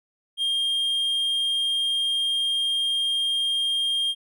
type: tone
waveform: triangle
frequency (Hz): 3214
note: G7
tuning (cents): +43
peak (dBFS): -20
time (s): 0.37-4.15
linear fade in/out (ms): 50
effects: none